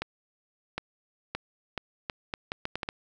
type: accelerating click train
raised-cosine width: 0.3 ms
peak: -15 dBFS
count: 11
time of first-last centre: 0.02-2.889 s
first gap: 760 ms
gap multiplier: 0.75
effects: none